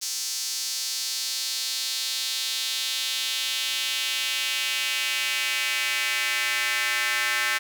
square tone with high-pass filter sweep, 120 Hz, B2, 49 cents flat, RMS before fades -27 dBFS, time 0.01-7.59 s, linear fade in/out 20 ms, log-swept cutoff 5500 to 1800 Hz, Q 2.2, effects none

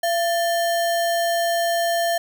sine tone with sample-and-hold, 680 Hz, F5, 46 cents flat, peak -18 dBFS, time 0.03-2.18 s, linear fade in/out 5 ms, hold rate 2450 Hz, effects none

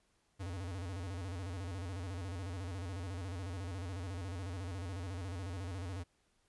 square tone with vibrato, 91.6 Hz, F#2, 17 cents flat, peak -40 dBFS, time 0.39-6.04 s, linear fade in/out 20 ms, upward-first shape square, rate 14 Hz, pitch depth 110 cents each way, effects pink hiss -75 dBFS RMS until 6.48 s + resampled to 24000 Hz

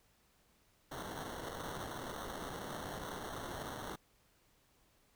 blue noise with sample-and-hold, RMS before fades -44 dBFS, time 0.91-3.96 s, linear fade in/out 10 ms, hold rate 2450 Hz, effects pink hiss -71 dBFS RMS until 5.15 s

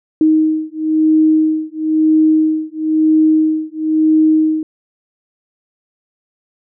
sine beating tone pair, 312.7 / 313.7 Hz, D#4 / D#4, +9 / +14 cents, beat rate 1 Hz, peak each -13 dBFS, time 0.21-4.63 s, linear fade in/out 2 ms, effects none

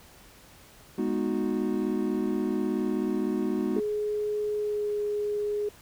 triangle chord, G# minor seventh, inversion none, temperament equal with one note detuned, 207.7 / 246.9 / 311.1 / 367.4 Hz, G#3 / B3 / D#4 / F#4, 0 / 0 / 0 / -12 cents, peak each -29 dBFS, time 0.98-3.8 s, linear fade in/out 5 ms
sine tone with pitch glide, 420 to 415.7 Hz, G#4 to G#4, +19 to +2 cents, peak -26 dBFS, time 3.76-5.69 s, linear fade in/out 5 ms, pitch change -17 cents, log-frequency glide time 4.56-4.92 s
effects pink hiss -53 dBFS RMS until 5.81 s

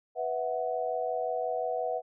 sine chord, B suspended fourth, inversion none, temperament equal with one note detuned, 493.9 / 654.3 / 740 Hz, B4 / E5 / F#5, 0 / -13 / 0 cents, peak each -33 dBFS, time 0.15-2.02 s, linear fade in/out 50 ms, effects none

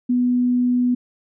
sine tone, 246.9 Hz, B3, in tune, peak -15 dBFS, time 0.09-0.95 s, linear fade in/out 10 ms, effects none

